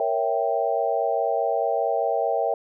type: chord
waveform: sine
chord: A# diminished seventh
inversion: none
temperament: equal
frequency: 466.2 / 554.4 / 659.3 / 784 Hz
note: A#4 / C#5 / E5 / G5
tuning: 0 / 0 / 0 / 0 cents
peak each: -27 / -27 / -25 / -26 dBFS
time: 0-2.54 s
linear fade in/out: 2 ms
effects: none